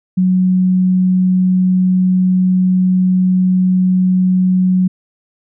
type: tone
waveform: sine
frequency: 184.4 Hz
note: F#3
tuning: 6 cents flat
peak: -9 dBFS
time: 0.17-4.88 s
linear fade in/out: 10 ms
effects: none